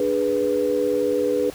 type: chord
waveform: sine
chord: G# diminished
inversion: second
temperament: equal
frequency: 293.7 / 415.3 / 493.9 Hz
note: D4 / G#4 / B4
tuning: 0 / 0 / 0 cents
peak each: -26 / -23 / -21 dBFS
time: 0-1.5 s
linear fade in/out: 2 ms
effects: pink hiss -41 dBFS RMS until 1.54 s + high-pass 60 Hz 12 dB/octave